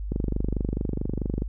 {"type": "click train", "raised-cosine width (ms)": 3, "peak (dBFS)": -14, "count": 33, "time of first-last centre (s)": [0.12, 1.421], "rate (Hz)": 24.6, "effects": ["added 50 Hz sine -29 dBFS peak until 1.48 s"]}